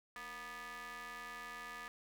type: ring-modulated tone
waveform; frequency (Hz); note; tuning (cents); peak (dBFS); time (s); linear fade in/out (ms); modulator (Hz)
sawtooth; 251.7; B3; +33; -39; 0.16-1.88; 0; 1470
effects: none